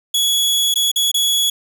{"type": "tone with dropouts", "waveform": "sawtooth", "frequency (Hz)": 3370, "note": "G#7", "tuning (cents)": 25, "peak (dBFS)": -11, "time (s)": [0.14, 1.5], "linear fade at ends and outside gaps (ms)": 5, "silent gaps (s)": [[0.741, 0.757], [0.916, 0.959], [1.116, 1.142]], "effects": []}